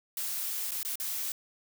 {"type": "noise with dropouts", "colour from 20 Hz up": "blue", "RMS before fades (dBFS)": -34, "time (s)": [0.17, 1.32], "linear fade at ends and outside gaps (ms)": 2, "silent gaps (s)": [[0.709, 0.717], [0.831, 0.849], [0.956, 0.999]], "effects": []}